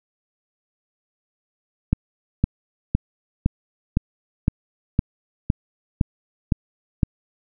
click train, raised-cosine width 5 ms, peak -4 dBFS, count 11, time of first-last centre 1.93-7.032 s, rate 1.96 Hz, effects none

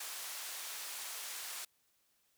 white band-pass noise, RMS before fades -44 dBFS, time 0-1.65 s, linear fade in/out 5 ms, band 690 to 13000 Hz, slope 12 dB/octave, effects white hiss -75 dBFS RMS until 2.37 s

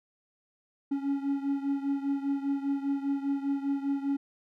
triangle beating tone pair, 277.2 / 282.2 Hz, C#4 / C#4, 0 / +31 cents, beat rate 5 Hz, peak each -27 / -31 dBFS, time 0.91-4.17 s, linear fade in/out 10 ms, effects none

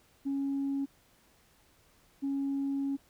sine tone pair in turn, 276.3 / 276.3 Hz, C#4 / C#4, -6 / -6 cents, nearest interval unison, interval 0 cents, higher neither, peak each -28 dBFS, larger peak neither, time 0.25-0.86 / 2.22-2.97 s, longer second, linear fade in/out 20 ms, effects tanh soft clip ceiling -26 dBFS + pink hiss -65 dBFS RMS until 3.09 s

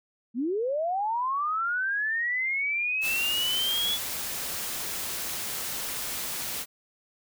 sine linear sweep, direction up, 218 to 3439 Hz, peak -25 dBFS, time 0.34-3.99 s, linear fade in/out 50 ms
white noise, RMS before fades -33 dBFS, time 3.01-6.66 s, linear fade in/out 50 ms
effects none

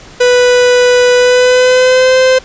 45% pulse tone with pitch glide, 493.9 to 517 Hz, B4 to C5, 0 to -21 cents, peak -5 dBFS, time 0.2-2.39 s, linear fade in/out 10 ms, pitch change +79 cents, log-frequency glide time 1.16-2.17 s, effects pink hiss -35 dBFS RMS until 2.44 s + resampled to 16000 Hz

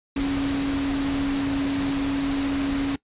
sine tone in noise, 277.2 Hz, C#4, in tune, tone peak -22 dBFS, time 0.16-2.96 s, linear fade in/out 5 ms, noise pink, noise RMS -31 dBFS, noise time 0.16-2.96 s, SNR +6 dB, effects noise-tail reverb RT60 0.1 s tail -20 dB re dry + resampled to 8000 Hz

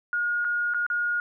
sine tone with dropouts, 1433 Hz, F6, 44 cents sharp, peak -23 dBFS, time 0.13-1.2 s, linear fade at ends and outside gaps 1 ms, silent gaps 0.445-0.449 / 0.737-0.745 / 0.865-0.901 s, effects none

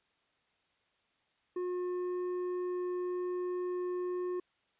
sine tone with tanh clipping, 359.9 Hz, F#4, 48 cents flat, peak -34 dBFS, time 1.56-4.4 s, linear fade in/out 5 ms, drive 7 dB, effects white hiss -74 dBFS RMS until 4.79 s + resampled to 8000 Hz

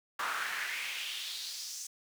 brown noise with high-pass filter sweep, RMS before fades -38 dBFS, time 0.19-1.87 s, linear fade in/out 5 ms, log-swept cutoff 1200 to 6500 Hz, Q 3, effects none

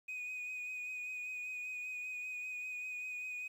sine tone with vibrato, 2489 Hz, D#7, in tune, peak -37 dBFS, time 0.08-3.48 s, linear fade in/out 10 ms, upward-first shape sine, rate 5.1 Hz, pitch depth 21 cents each way, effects tanh soft clip ceiling -39 dBFS + 11-bit

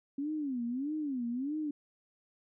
sine tone with vibrato, 270 Hz, C#4, 45 cents flat, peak -32 dBFS, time 0.18-1.71 s, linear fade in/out 5 ms, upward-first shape sine, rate 1.6 Hz, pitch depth 240 cents each way, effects none

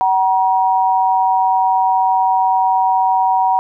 sine tone pair together, 756 / 951 Hz, F#5 / A#5, +37 / +34 cents, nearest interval major third, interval 397 cents, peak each -14 dBFS, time 0.01-3.59 s, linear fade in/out 0 ms, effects none

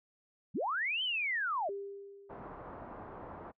sine linear two-way sweep, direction up then down, 116.54 to 3136 to 540 Hz, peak -31 dBFS, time 0.54-1.7 s, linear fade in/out 20 ms, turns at 1.03 s
sine tone with exponential decay, 398.7 Hz, G4, 29 cents sharp, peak -35 dBFS, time 1.69-2.94 s, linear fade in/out 2 ms, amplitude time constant 270 ms
white low-pass noise, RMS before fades -47 dBFS, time 2.29-3.52 s, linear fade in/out 20 ms, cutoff 1100 Hz, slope 24 dB/octave
effects noise-tail reverb RT60 0.1 s tail -24 dB re dry

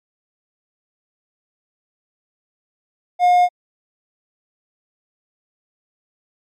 triangle tone, 715 Hz, F5, 41 cents sharp, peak -8 dBFS, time 3.19-3.49 s, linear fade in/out 50 ms, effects MP3 96 kbps

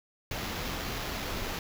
pink noise with sample-and-hold, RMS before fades -35 dBFS, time 0.31-1.59 s, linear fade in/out 2 ms, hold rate 8820 Hz, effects none

